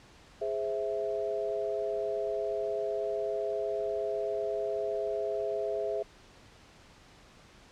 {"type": "chord", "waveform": "sine", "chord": "Ab augmented", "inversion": "none", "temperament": "equal", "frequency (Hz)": [415.3, 523.3, 659.3], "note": ["Ab4", "C5", "E5"], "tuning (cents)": [0, 0, 0], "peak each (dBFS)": [-33, -37, -33], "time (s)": [0.41, 6.03], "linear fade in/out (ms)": 10, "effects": ["pink hiss -56 dBFS RMS until 7.71 s", "low-pass 6000 Hz 12 dB/octave"]}